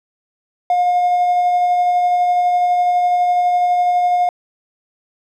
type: tone with tremolo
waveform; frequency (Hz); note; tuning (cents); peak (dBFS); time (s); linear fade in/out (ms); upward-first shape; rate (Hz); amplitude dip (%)
triangle; 714; F5; +38; -8; 0.7-4.29; 2; sine; 12; 30
effects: tanh soft clip ceiling -7 dBFS